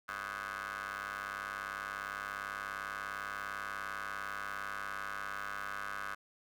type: ring-modulated tone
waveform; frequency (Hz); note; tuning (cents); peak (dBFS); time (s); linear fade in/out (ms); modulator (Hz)
20% pulse; 100.1; G2; +37; -31; 0.08-6.15; 10; 1370
effects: none